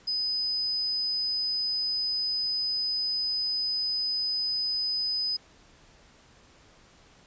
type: tone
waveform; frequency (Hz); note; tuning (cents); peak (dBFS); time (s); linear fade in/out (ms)
sine; 5010; D#8; +11; -26; 0.07-5.37; 10
effects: pink hiss -57 dBFS RMS until 7.26 s + resampled to 16000 Hz